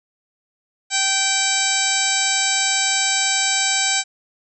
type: harmonic tone with a mistuned harmonic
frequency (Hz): 777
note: G5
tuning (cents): -16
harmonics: 1 / 2 / 3 / 4 / 5 / 6 / 7 / 8 / 9 / 10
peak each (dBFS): -27 / -26 / -25 / -28 / -25 / -28 / -29 / -27 / -25 / -24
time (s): 0.9-4.04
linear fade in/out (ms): 50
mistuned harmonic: 9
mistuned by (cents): +62
effects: none